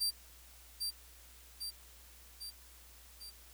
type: tone with echo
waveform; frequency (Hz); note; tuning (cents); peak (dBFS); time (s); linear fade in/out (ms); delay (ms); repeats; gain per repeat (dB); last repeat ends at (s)
sawtooth; 4699; D8; 0; -28; 0-0.11; 20; 800; 4; -4; 3.31
effects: added 60 Hz sine -59 dBFS peak until 3.53 s + white hiss -59 dBFS RMS until 3.53 s